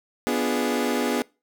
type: chord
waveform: 30% pulse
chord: B diminished seventh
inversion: none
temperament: equal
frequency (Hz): 246.9 / 293.7 / 349.2 / 415.3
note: B3 / D4 / F4 / Ab4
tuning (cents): 0 / 0 / 0 / 0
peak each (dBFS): -23 / -26 / -28 / -25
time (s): 0.27-1.22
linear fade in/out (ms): 0
effects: noise-tail reverb RT60 0.3 s tail -24 dB re dry